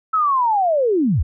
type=linear sweep; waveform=sine; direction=down; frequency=1318.5 to 51.91 Hz; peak=-14 dBFS; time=0.13-1.23 s; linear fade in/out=10 ms; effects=none